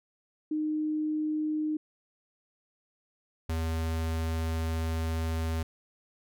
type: tone pair in turn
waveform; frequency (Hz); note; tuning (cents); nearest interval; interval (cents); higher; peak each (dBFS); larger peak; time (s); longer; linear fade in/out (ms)
sine / square; 307.2 / 81.16; D#4 / E2; -22 / -26; octave + major seventh; 2304; first; -27 / -29; first; 0.51-1.77 / 3.49-5.63; second; 5
effects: none